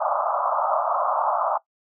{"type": "band-pass noise", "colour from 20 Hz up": "pink", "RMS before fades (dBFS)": -23, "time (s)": [0, 1.58], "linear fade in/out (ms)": 10, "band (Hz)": [590, 1300], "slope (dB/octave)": 96, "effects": ["noise-tail reverb RT60 0.1 s tail -18 dB re dry"]}